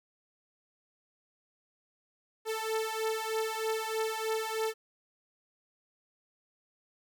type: beating tone pair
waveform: sawtooth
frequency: 440 / 443.2 Hz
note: A4 / A4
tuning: 0 / +13 cents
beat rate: 3.2 Hz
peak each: -30 dBFS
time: 2.45-4.74 s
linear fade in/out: 50 ms
effects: none